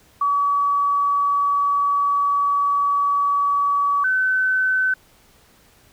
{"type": "tone pair in turn", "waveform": "sine", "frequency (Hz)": [1139, 1520.4], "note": ["C#6", "F#6"], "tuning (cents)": [47, 47], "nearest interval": "perfect fourth", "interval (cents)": 500, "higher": "second", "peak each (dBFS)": -16, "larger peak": "neither", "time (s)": [[0.21, 4.04], [4.04, 4.94]], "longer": "first", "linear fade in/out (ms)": 5, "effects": ["pink hiss -54 dBFS RMS until 5.92 s"]}